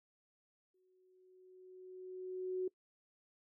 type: tone with exponential growth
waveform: sine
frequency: 370 Hz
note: F#4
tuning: in tune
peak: -33 dBFS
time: 0.74-2.68 s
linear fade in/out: 5 ms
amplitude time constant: 420 ms
effects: noise-tail reverb RT60 0.1 s tail -22 dB re dry